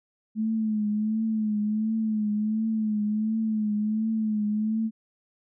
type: tone with vibrato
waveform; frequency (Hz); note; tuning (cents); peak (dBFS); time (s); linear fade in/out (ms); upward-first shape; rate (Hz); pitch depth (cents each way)
sine; 215.7; A3; -34; -23; 0.35-4.91; 50; triangle; 1.4; 62
effects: none